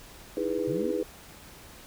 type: chord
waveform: sine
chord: E major seventh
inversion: third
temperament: just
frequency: 309 / 329.6 / 412 / 494.4 Hz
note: D#4 / E4 / G#4 / B4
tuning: -12 / 0 / -14 / +2 cents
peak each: -34 / -33 / -31 / -31 dBFS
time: 0.37-1.03 s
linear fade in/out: 2 ms
type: linear sweep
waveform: sine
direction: up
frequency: 118.8 to 277.2 Hz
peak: -33 dBFS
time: 0.67-0.92 s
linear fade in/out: 10 ms
effects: pink hiss -49 dBFS RMS until 1.86 s